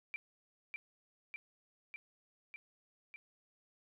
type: tone with echo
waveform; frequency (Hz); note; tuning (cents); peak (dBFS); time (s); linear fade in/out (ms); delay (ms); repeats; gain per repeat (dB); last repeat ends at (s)
sine; 2349; D7; 0; -38; 0.14-0.16; 0; 600; 5; -2; 3.16
effects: none